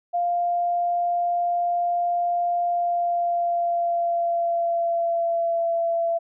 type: tone with pitch glide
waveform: sine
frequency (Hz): 698.5 to 673.5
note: F5 to E5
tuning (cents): 0 to +37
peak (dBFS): -20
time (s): 0.13-6.19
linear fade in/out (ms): 20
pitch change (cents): -63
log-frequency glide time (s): 2.64-5.64
effects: none